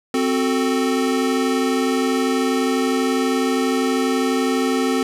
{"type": "chord", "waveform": "square", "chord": "F# diminished", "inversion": "second", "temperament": "equal with one note detuned", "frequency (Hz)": [261.6, 370, 442.3], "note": ["C4", "F#4", "A4"], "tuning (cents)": [0, 0, 9], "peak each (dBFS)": [-20, -25, -24], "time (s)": [0.14, 5.03], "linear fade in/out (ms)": 2, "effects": ["low-pass 11000 Hz 12 dB/octave", "8-bit"]}